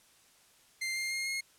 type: tone with pitch steps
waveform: sawtooth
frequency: 2093 / 2112 / 2132 / 2152 Hz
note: C7 / C7 / C7 / C7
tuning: 0 / +16 / +32 / +48 cents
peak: -29 dBFS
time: 0.81-1.41 s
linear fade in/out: 10 ms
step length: 150 ms
effects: white hiss -63 dBFS RMS until 1.58 s + low-pass 11000 Hz 12 dB/octave